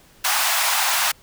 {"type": "high-pass noise", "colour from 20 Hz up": "pink", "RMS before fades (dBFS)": -20, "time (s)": [0.24, 1.12], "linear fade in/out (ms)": 10, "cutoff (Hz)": 710, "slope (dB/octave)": 48, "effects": ["pink hiss -52 dBFS RMS until 1.22 s"]}